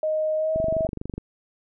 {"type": "tone with pitch glide", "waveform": "sine", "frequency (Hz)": [622.3, 643.5], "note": ["D#5", "E5"], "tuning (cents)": [0, -42], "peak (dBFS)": -21, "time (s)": [0.03, 0.87], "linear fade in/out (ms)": 2, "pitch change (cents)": 58, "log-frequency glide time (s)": [0.37, 0.62]}
{"type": "click train", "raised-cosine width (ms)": 3, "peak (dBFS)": -18, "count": 16, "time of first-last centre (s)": [0.56, 1.18], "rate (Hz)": 24.2}
{"effects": []}